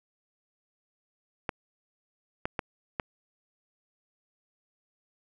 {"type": "clicks", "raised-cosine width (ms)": 0.5, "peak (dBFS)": -14, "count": 4, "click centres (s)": [1.492, 2.455, 2.592, 2.998], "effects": []}